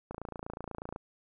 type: click train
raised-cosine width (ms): 1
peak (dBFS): -25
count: 25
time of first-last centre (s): 0.11-0.961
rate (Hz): 28.2
effects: none